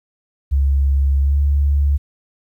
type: tone with pitch glide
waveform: sine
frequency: 69 to 71.19 Hz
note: C#2 to C#2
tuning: -7 to +47 cents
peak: -12 dBFS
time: 0.51-1.98 s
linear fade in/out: 20 ms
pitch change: +54 cents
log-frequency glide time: 1.21-1.37 s
effects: 9-bit